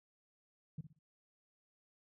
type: tone with echo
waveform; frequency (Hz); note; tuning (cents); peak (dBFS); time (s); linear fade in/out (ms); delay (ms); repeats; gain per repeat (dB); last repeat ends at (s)
sine; 153; D#3; -29; -38; 0.78-0.81; 5; 60; 3; -11; 0.99
effects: noise-tail reverb RT60 0.2 s tail -25 dB re dry + tanh soft clip ceiling -35 dBFS